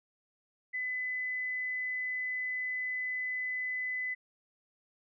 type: tone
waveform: sine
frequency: 2009 Hz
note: B6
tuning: 29 cents sharp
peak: -32 dBFS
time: 0.73-4.15 s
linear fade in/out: 20 ms
effects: none